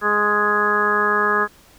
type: harmonic tone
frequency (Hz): 208.1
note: G#3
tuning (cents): +4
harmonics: 1 / 2 / 3 / 4 / 5 / 6 / 7 / 8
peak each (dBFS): -30 / -23 / -32 / -30 / -24 / -20 / -30 / -20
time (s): 0.01-1.48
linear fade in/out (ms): 50
effects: pink hiss -50 dBFS RMS until 1.78 s